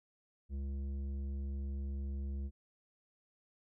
triangle tone with tanh clipping, 68.9 Hz, C#2, 10 cents flat, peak -38 dBFS, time 0.49-2.51 s, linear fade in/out 50 ms, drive 14 dB, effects none

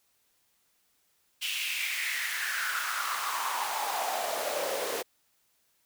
pink noise with high-pass filter sweep, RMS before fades -32 dBFS, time 1.41-5.03 s, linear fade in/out 20 ms, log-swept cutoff 2900 to 450 Hz, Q 4.8, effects white hiss -71 dBFS RMS until 5.85 s

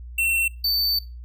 square tone pair in turn, 2708 / 4554 Hz, E7 / C#8, +46 / +46 cents, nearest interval major sixth, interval 900 cents, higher second, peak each -20 dBFS, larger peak neither, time 0.18-0.48 / 0.64-0.99 s, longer second, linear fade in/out 5 ms, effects noise-tail reverb RT60 0.3 s tail -21 dB re dry + added 60 Hz sine -35 dBFS peak until 1.24 s

